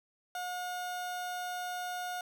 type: tone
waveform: 30% pulse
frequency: 720 Hz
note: F#5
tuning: 47 cents flat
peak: -33 dBFS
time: 0.35-2.21 s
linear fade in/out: 2 ms
effects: none